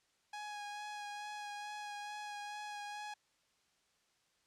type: tone with vibrato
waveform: sawtooth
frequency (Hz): 830.6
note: G#5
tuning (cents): 0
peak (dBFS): -39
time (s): 0.33-3.14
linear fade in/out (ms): 5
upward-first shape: sine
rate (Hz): 2.3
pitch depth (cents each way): 16
effects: white hiss -75 dBFS RMS until 4.46 s + low-pass 7000 Hz 12 dB/octave